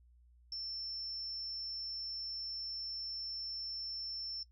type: tone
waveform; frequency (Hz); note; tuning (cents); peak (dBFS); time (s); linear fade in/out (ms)
sine; 5370; E8; +31; -38; 0.52-4.43; 2
effects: noise-tail reverb RT60 0.1 s tail -20 dB re dry + added 60 Hz sine -61 dBFS peak until 4.51 s